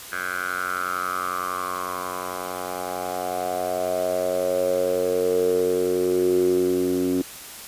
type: tone with band-pass filter sweep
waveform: 10% pulse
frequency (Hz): 91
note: F#2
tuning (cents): -28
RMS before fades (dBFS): -24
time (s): 0.12-7.22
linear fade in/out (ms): 5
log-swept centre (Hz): 1600 to 300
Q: 6.8
effects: white hiss -39 dBFS RMS until 7.67 s + resampled to 32000 Hz